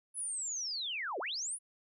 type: linear two-way sweep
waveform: sine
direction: down then up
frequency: 10410 to 329.6 to 10410 Hz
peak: -35 dBFS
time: 0.14-1.59 s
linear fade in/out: 50 ms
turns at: 1.19 s
effects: none